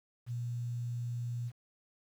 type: tone with quantisation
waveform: sine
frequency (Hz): 120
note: B2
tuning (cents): -49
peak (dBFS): -34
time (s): 0.26-1.52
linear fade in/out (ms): 50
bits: 10
effects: none